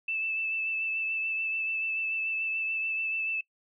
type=tone with vibrato; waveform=sine; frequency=2637 Hz; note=E7; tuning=in tune; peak=-28 dBFS; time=0.08-3.41 s; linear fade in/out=5 ms; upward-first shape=triangle; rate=6.9 Hz; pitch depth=22 cents each way; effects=noise-tail reverb RT60 0.1 s tail -20 dB re dry